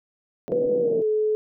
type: band-pass noise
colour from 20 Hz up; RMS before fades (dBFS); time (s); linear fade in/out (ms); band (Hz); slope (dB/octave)
white; -31; 0.48-1.02; 0; 150 to 560; 48
type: tone with pitch glide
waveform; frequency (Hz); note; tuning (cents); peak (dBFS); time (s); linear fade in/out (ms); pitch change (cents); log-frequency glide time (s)
sine; 490 to 429; B4 to A4; -14 to -44; -19; 0.52-1.35; 0; -230; 0.78-1.07
type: click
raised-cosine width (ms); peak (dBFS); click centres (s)
2; -29; 0.661
effects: none